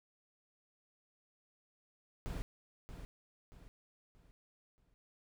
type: noise with echo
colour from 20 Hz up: brown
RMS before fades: -40 dBFS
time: 2.26-2.42 s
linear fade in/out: 0 ms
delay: 630 ms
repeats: 4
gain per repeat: -8 dB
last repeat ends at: 4.94 s
effects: none